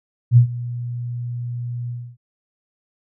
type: tone with ADSR envelope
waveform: sine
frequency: 120.8 Hz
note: B2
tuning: 38 cents flat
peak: -5 dBFS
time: 0.31-2.17 s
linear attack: 58 ms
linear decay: 99 ms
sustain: -19 dB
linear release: 280 ms
effects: none